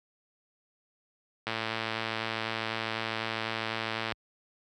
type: click train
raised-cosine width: 0.3 ms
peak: -15 dBFS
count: 298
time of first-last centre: 1.47-4.122 s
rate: 112 Hz
effects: high-pass 60 Hz 12 dB/octave